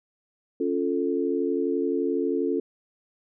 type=chord; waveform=sine; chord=Db augmented; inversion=none; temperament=equal; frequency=277.2 / 349.2 / 440 Hz; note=Db4 / F4 / A4; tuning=0 / 0 / 0 cents; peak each=-27 dBFS; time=0.6-2.6 s; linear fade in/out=5 ms; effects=none